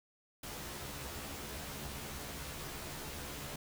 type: noise with comb filter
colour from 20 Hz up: pink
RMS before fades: -44 dBFS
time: 0.43-3.56 s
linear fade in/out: 5 ms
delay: 14 ms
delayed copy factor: +0.95
effects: none